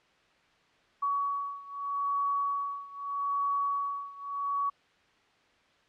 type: beating tone pair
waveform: sine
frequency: 1127 / 1127.8 Hz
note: C#6 / C#6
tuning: +28 / +30 cents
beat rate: 0.8 Hz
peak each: -31 / -33 dBFS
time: 1.02-4.7 s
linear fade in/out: 10 ms
effects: white hiss -64 dBFS RMS until 5.88 s + low-pass 3000 Hz 12 dB/octave